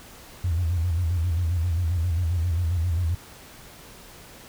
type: tone with vibrato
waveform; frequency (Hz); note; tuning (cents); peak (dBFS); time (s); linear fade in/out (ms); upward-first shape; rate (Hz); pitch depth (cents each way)
sine; 85.5; F2; -36; -20; 0.44-3.15; 5; square; 7.5; 88
effects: tanh soft clip ceiling -16 dBFS + pink hiss -46 dBFS RMS until 4.48 s